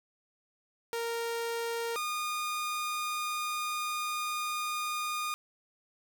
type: tone pair in turn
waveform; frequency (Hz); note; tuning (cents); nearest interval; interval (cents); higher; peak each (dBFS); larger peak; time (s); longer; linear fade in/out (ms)
sawtooth; 464.3 / 1221.8; A#4 / D#6; -7 / -32; octave + perfect fourth; 1675; second; -28; neither; 0.93-1.96 / 1.96-5.34; second; 0
effects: 9-bit